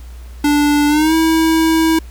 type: tone with pitch glide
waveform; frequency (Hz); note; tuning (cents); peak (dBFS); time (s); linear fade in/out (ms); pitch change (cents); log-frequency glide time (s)
square; 292.7 to 322.9; D4 to E4; -6 to -36; -11; 0.44-1.99; 5; +170; 0.88-1.14
effects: added 60 Hz sine -30 dBFS peak until 2.1 s + pink hiss -46 dBFS RMS until 2.1 s